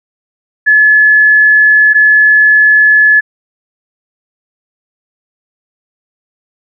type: tone pair in turn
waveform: sine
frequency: 1714 / 1714 Hz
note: A6 / A6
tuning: -46 / -46 cents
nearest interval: unison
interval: 0 cents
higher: neither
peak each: -3 dBFS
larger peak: neither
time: 0.66-1.94 / 1.94-3.21 s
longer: first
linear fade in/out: 20 ms
effects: none